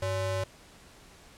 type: ring-modulated tone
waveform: square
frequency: 235.6 Hz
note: A#3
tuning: 19 cents sharp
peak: -26 dBFS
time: 0.02-0.44 s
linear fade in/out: 5 ms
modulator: 334 Hz
effects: pink hiss -54 dBFS RMS until 1.37 s + low-pass 10000 Hz 12 dB/octave